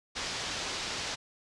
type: low-pass noise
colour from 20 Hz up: white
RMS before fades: -36 dBFS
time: 0.15-1.16 s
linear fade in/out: 20 ms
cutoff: 5900 Hz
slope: 24 dB/octave
effects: resampled to 24000 Hz